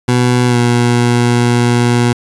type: tone with pitch glide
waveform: 20% pulse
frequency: 123.47 to 120.51 Hz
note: B2 to B2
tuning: 0 to -42 cents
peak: -4 dBFS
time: 0.08-2.13 s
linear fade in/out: 5 ms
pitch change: -42 cents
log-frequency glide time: 0.47-0.57 s
effects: resampled to 24000 Hz